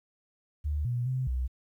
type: tone with pitch steps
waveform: sine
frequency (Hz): 74.3 / 121.6 / 129.3 / 63.3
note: D2 / B2 / C3 / B1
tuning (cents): +21 / -26 / -20 / +43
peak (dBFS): -27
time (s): 0.64-1.48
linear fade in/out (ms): 20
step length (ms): 210
effects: 11-bit